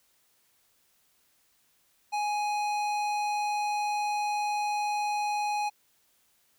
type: tone with tanh clipping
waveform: sine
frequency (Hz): 833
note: G#5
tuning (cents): +5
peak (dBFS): -29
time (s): 2.12-5.7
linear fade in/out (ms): 20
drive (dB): 17
effects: white hiss -68 dBFS RMS until 6.58 s